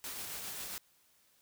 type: noise with tremolo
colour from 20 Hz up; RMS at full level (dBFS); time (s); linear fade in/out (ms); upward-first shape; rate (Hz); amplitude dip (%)
white; -41; 0.04-0.78; 0; triangle; 7.4; 30
effects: white hiss -69 dBFS RMS until 1.41 s